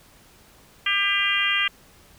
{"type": "harmonic tone", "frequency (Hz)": 399.4, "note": "G4", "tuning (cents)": 32, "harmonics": [3, 4, 5, 6, 7, 8], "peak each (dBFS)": [-30, -28, -25, -27, -25, -27], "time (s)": [0.86, 1.68], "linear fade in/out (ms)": 5, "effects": ["pink hiss -53 dBFS RMS until 2.18 s"]}